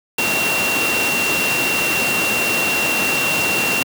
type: tone in noise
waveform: sine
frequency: 2742 Hz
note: F7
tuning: 32 cents flat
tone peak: -18 dBFS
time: 0.18-3.83 s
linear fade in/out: 5 ms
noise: pink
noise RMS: -20 dBFS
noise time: 0.18-3.83 s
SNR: -1 dB
effects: high-pass 200 Hz 12 dB/octave